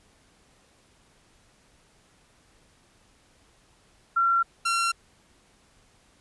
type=tone pair in turn; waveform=sine / sawtooth; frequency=1366 / 1366 Hz; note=F6 / F6; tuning=-39 / -39 cents; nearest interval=unison; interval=0 cents; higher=neither; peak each=-19 dBFS; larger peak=neither; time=4.16-4.43 / 4.65-4.92 s; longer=neither; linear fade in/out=10 ms; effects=pink hiss -61 dBFS RMS until 6.2 s + resampled to 24000 Hz